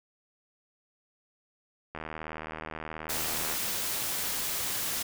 click train, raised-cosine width 0.5 ms, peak -22 dBFS, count 126, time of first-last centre 1.95-3.538 s, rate 78.7 Hz
white noise, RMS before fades -32 dBFS, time 3.09-5.03 s, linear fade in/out 10 ms
effects none

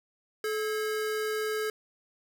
square tone pair together, 431 / 1627.2 Hz, A4 / G#6, -36 / -36 cents, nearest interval octave + major seventh, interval 2300 cents, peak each -30 / -38 dBFS, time 0.44-1.7 s, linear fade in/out 2 ms, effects none

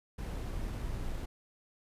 brown noise with sample-and-hold, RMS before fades -37 dBFS, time 0.18-1.26 s, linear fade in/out 10 ms, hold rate 11025 Hz, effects resampled to 32000 Hz

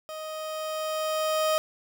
30% pulse tone with level ramp, 625 Hz, D#5, 8 cents sharp, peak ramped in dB -33 to -19 dBFS, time 0.09-1.58 s, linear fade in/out 0 ms, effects none

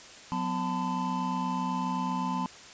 triangle tone cluster, 181.9 / 249.8 / 885 / 1014 Hz, F#3 / B3 / A5 / B5, -29 / +20 / +10 / +45 cents, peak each -31 / -32 / -32 / -32 dBFS, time 0.32-2.46 s, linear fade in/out 0 ms, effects white hiss -48 dBFS RMS until 2.73 s + resampled to 16000 Hz

